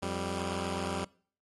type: tone pair together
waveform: 10% pulse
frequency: 88.09 / 196 Hz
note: F2 / G3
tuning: +15 / 0 cents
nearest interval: octave + major second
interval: 1385 cents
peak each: -27 dBFS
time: 0.02-1.05 s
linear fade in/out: 10 ms
effects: noise-tail reverb RT60 0.5 s tail -25 dB re dry + AAC 32 kbps